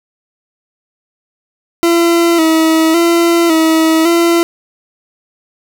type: tone with vibrato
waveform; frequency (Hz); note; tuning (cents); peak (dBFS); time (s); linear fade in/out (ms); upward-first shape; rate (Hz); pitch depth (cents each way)
40% pulse; 330; E4; +2; -7; 1.83-4.43; 0; square; 0.9; 47
effects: none